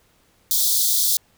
white high-pass noise, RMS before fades -19 dBFS, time 0.51-1.17 s, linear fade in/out 0 ms, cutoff 3400 Hz, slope 96 dB/octave, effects pink hiss -60 dBFS RMS until 1.37 s

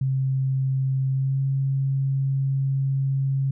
sine tone with pitch glide, 133.2 to 135.76 Hz, C3 to C#3, +31 to -36 cents, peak -20 dBFS, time 0.01-3.51 s, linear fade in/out 5 ms, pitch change +33 cents, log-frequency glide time 1.11-1.41 s, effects none

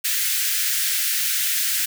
white high-pass noise, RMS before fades -22 dBFS, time 0.04-1.86 s, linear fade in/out 10 ms, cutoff 1500 Hz, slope 48 dB/octave, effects none

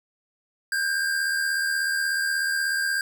square tone pair together, 1524.5 / 1601 Hz, G6 / G6, -49 / +36 cents, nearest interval minor second, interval 85 cents, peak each -33 / -24 dBFS, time 0.72-3.01 s, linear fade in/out 2 ms, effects none

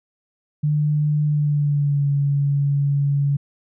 sine tone with pitch glide, 149.5 to 141.6 Hz, D3 to C#3, +31 to +37 cents, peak -16 dBFS, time 0.63-3.37 s, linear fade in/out 10 ms, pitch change -94 cents, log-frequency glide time 1.25-2.08 s, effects none

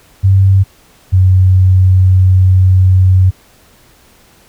sine tone pair in turn, 96.5 / 93.14 Hz, G2 / F#2, -27 / +12 cents, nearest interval minor second, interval 61 cents, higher first, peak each -4 dBFS, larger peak neither, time 0.23-0.64 / 1.12-3.31 s, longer second, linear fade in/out 20 ms, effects pink hiss -46 dBFS RMS until 4.48 s

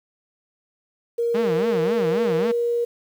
sine tone with pitch glide, 469.3 to 473.4 Hz, A#4 to A#4, +12 to +27 cents, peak -19 dBFS, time 1.18-2.85 s, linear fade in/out 10 ms, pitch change +15 cents, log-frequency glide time 1.78-2.09 s
sawtooth tone with vibrato, 193.4 Hz, G3, 23 cents flat, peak -20 dBFS, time 1.34-2.52 s, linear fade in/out 10 ms, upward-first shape sine, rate 3.7 Hz, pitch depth 290 cents each way
effects low-pass 4000 Hz 12 dB/octave + 8-bit

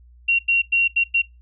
sine tone bursts at uneven times, 2748 Hz, F7, 29 cents flat, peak -14 dBFS, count 5, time 0.28-0.39 / 0.48-0.62 / 0.72-0.88 / 0.96-1.04 / 1.14-1.22 s, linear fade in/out 10 ms, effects noise-tail reverb RT60 0.2 s tail -21 dB re dry + added 60 Hz sine -46 dBFS peak until 1.41 s

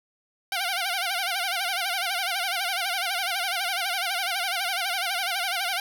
10% pulse tone with vibrato, 740 Hz, F#5, in tune, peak -17 dBFS, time 0.52-5.8 s, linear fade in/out 2 ms, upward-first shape sine, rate 12 Hz, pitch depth 130 cents each way, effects none

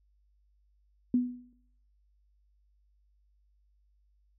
sine tone with exponential decay, 247 Hz, B3, in tune, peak -20 dBFS, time 1.14-1.53 s, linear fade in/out 2 ms, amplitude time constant 84 ms, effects noise-tail reverb RT60 0.7 s tail -20 dB re dry + added 50 Hz sine -65 dBFS peak until 4.38 s

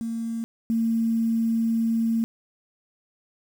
sine tone pair in turn, 228.5 / 227.4 Hz, A#3 / A#3, -34 / -43 cents, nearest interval unison, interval 9 cents, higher first, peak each -26 / -20 dBFS, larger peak second, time 0.01-0.44 / 0.7-2.24 s, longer second, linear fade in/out 0 ms, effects 8-bit

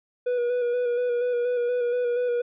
triangle tone with vibrato, 487 Hz, B4, 24 cents flat, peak -20 dBFS, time 0.26-2.42 s, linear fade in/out 10 ms, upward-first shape square, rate 4.2 Hz, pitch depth 23 cents each way, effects resampled to 8000 Hz

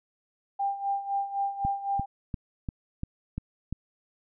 sine tone with tremolo, 795 Hz, G5, 24 cents sharp, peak -24 dBFS, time 0.59-2.06 s, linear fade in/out 10 ms, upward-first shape sine, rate 3.9 Hz, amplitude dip 75%
click train, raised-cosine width 5 ms, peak -19 dBFS, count 7, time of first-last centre 1.65-3.726 s, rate 2.89 Hz
effects none

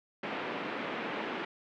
pink band-pass noise, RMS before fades -37 dBFS, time 0.23-1.45 s, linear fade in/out 5 ms, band 210 to 2900 Hz, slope 24 dB/octave, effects none

